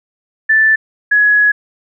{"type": "tone pair in turn", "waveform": "sine", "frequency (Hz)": [1760, 1680.7], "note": ["A6", "G#6"], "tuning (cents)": [0, 20], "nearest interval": "minor second", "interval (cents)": 80, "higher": "first", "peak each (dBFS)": -7, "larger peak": "neither", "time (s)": [[0.49, 0.76], [1.11, 1.52]], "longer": "second", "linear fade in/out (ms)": 10, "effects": []}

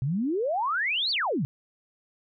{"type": "exponential two-way sweep", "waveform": "sine", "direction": "up then down", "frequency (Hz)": [122.4, 4689, 122.4], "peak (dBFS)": -24, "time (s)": [0.02, 1.45], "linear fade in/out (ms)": 0, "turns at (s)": 1.11, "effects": []}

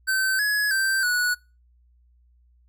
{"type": "tone with pitch steps", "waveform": "square", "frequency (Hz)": [1540, 1684, 1562, 1469], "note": ["G6", "G#6", "G6", "F#6"], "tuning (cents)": [-31, 24, -7, -13], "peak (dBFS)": -21, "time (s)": [0.07, 1.35], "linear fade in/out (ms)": 20, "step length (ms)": 320, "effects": ["noise-tail reverb RT60 0.3 s tail -24 dB re dry", "added 60 Hz sine -56 dBFS peak until 2.68 s"]}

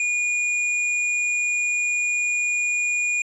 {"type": "tone", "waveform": "square", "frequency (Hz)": 2441, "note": "D#7", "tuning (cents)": -34, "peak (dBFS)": -21, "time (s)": [0, 3.22], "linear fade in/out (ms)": 2, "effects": ["resampled to 24000 Hz"]}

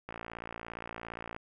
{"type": "click train", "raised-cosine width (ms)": 0.5, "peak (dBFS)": -25, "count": 74, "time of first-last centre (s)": [0.09, 1.364], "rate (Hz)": 57.3, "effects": []}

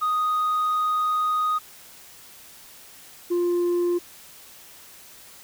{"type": "tone pair in turn", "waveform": "sine", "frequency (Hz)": [1244.5, 349.9], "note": ["D#6", "F4"], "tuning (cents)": [0, 3], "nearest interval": "octave + minor seventh", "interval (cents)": 2197, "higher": "first", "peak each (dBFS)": [-18, -17], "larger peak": "second", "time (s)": [[0.01, 1.59], [3.3, 3.99]], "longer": "first", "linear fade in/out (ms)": 20, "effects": ["tanh soft clip ceiling -19 dBFS", "white hiss -47 dBFS RMS until 5.43 s"]}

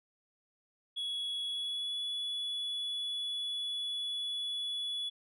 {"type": "tone with pitch glide", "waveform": "sine", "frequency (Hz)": [3363, 3410], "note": ["G#7", "G#7"], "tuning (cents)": [21, 45], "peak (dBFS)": -31, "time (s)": [0.96, 5.1], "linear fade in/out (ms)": 20, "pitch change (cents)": 24, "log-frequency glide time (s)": [1.47, 1.98], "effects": ["tanh soft clip ceiling -33 dBFS"]}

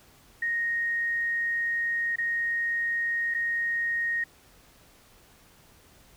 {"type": "tone with dropouts", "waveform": "sine", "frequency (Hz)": 1864.7, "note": "A#6", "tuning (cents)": 0, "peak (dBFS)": -25, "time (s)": [0.42, 4.24], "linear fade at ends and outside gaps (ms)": 5, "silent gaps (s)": [[2.159, 2.183], [3.341, 3.346]], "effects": ["pink hiss -57 dBFS RMS until 6.16 s"]}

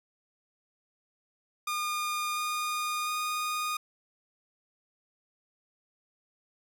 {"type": "tone with pitch steps", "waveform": "sawtooth", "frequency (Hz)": [1215, 1222.7, 1230.5], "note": ["D#6", "D#6", "D#6"], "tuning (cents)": [-42, -31, -20], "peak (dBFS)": -26, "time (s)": [1.67, 3.77], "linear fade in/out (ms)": 5, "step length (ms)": 700, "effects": []}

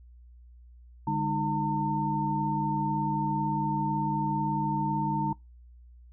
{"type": "tone cluster", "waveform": "sine", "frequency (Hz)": [146.8, 204.8, 310, 906], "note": ["D3", "G#3", "D#4", "A#5"], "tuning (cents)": [0, -24, -6, -50], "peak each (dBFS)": [-31, -33, -34, -28], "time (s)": [1.07, 5.33], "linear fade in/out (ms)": 5, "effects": ["noise-tail reverb RT60 0.2 s tail -23 dB re dry", "added 60 Hz sine -49 dBFS peak until 6.12 s"]}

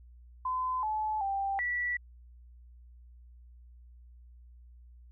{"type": "tone with pitch steps", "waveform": "sine", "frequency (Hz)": [1021, 861, 787, 1953], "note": ["C6", "A5", "G5", "B6"], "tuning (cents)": [-43, -38, 7, -20], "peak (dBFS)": -29, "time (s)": [0.45, 1.97], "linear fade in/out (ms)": 5, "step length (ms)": 380, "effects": ["added 60 Hz sine -51 dBFS peak until 5.11 s"]}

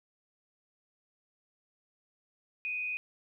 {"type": "tone with frequency modulation", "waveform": "sine", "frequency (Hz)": 2489, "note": "D#7", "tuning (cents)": 0, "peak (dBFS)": -32, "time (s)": [2.65, 2.97], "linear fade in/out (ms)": 0, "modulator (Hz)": 103, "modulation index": 0.49, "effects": ["12-bit"]}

